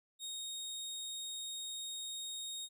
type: tone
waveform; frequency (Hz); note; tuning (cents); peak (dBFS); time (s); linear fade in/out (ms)
25% pulse; 3729; A#7; 0; -37; 0.19-2.69; 50
effects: none